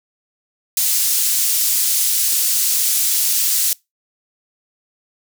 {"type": "high-pass noise", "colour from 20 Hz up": "pink", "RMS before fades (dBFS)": -17, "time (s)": [0.77, 3.73], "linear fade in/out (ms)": 2, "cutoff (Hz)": 6600, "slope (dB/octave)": 12, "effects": ["noise-tail reverb RT60 0.2 s tail -23 dB re dry"]}